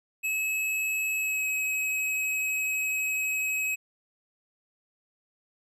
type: tone with pitch glide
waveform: square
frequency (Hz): 2579 to 2552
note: E7 to D#7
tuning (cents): -39 to +43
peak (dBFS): -27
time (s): 0.23-3.76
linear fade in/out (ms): 20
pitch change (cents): -18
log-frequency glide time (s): 1.18-1.46
effects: none